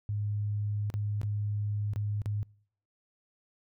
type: tone with dropouts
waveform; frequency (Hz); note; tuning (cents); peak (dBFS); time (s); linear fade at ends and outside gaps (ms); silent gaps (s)
sine; 103.83; G#2; 0; -29; 0.09-2.43; 0; 0.901-0.94 / 1.215-1.232 / 1.935-1.96 / 2.218-2.259
effects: noise-tail reverb RT60 0.6 s tail -26 dB re dry